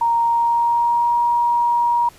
sine tone with pitch glide, 932.3 to 950.2 Hz, A#5 to A#5, 0 to +33 cents, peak -14 dBFS, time 0.01-2.09 s, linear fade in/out 5 ms, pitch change +33 cents, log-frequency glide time 0.23-1.18 s, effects pink hiss -47 dBFS RMS until 2.18 s + resampled to 32000 Hz

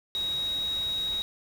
sine tone in noise, 3799 Hz, A#7, 32 cents sharp, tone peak -27 dBFS, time 0.15-1.22 s, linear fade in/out 0 ms, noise pink, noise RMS -44 dBFS, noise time 0.15-1.22 s, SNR +14 dB, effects none

